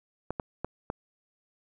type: clicks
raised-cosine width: 1 ms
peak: -17 dBFS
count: 4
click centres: 0.306 / 0.398 / 0.646 / 0.901 s
effects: none

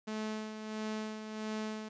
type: tone with tremolo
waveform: sawtooth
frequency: 216.3 Hz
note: A3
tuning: 29 cents flat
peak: -31 dBFS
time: 0.07-1.89 s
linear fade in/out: 10 ms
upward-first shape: sine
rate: 1.5 Hz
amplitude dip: 55%
effects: resampled to 16000 Hz + 11-bit

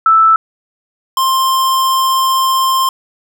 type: tone pair in turn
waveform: sine / square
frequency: 1318.5 / 1052.6 Hz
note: E6 / C6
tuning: 0 / +10 cents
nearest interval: major third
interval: 390 cents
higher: first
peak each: -5 / -11 dBFS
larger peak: first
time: 0.06-0.36 / 1.17-2.89 s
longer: second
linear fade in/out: 2 ms
effects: none

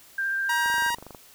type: tone with vibrato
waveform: sine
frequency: 1584 Hz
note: G6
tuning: 18 cents sharp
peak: -24 dBFS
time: 0.18-0.9 s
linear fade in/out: 5 ms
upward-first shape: sine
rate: 15 Hz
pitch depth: 12 cents each way
type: tone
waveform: sawtooth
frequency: 949 Hz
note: A#5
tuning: 31 cents sharp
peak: -21 dBFS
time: 0.49-0.95 s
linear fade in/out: 5 ms
type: click train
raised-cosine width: 1 ms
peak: -27 dBFS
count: 13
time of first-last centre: 0.66-1.148 s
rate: 24.6 Hz
effects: white hiss -52 dBFS RMS until 1.34 s

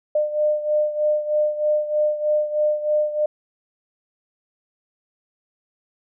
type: beating tone pair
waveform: sine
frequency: 602 / 605.2 Hz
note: D5 / D#5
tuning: +43 / -48 cents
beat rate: 3.2 Hz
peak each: -19 / -24 dBFS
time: 0.15-3.26 s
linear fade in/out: 5 ms
effects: none

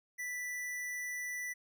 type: tone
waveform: square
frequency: 1975.5 Hz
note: B6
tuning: in tune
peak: -38 dBFS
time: 0.18-1.54 s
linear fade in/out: 20 ms
effects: none

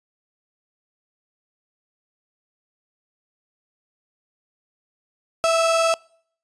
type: tone pair together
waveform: 35% pulse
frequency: 659.3 / 1298.9 Hz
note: E5 / E6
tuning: 0 / -26 cents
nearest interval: octave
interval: 1174 cents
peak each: -15 / -24 dBFS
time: 5.44-5.94 s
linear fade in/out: 0 ms
effects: noise-tail reverb RT60 0.6 s tail -26 dB re dry + resampled to 22050 Hz

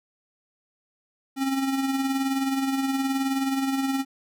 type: tone with tremolo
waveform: square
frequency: 269.5 Hz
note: C#4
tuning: 49 cents flat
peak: -22 dBFS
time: 1.36-4.05 s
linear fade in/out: 50 ms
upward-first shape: sine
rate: 19 Hz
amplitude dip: 45%
effects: none

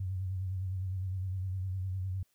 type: tone with vibrato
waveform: sine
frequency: 93.8 Hz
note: F#2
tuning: 24 cents sharp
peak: -32 dBFS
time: 0-2.23 s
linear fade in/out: 5 ms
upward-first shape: sine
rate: 9.8 Hz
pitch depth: 53 cents each way
effects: white hiss -74 dBFS RMS until 2.34 s

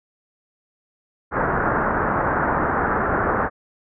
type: low-pass noise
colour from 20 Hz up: white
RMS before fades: -21 dBFS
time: 1.31-3.5 s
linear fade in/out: 50 ms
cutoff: 1600 Hz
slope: 48 dB/octave
effects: none

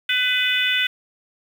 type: harmonic tone with a mistuned harmonic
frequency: 501 Hz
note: B4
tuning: 25 cents sharp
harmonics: 3 / 4 / 5 / 6 / 7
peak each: -24 / -24 / -24 / -24 / -24 dBFS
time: 0.09-0.87 s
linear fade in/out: 5 ms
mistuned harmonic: 6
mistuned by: -15 cents
effects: 7-bit

